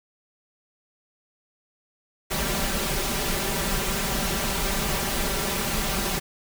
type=noise with comb filter; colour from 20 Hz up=pink; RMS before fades=-26 dBFS; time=2.3-6.2 s; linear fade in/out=20 ms; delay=5.1 ms; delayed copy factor=+0.7; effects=none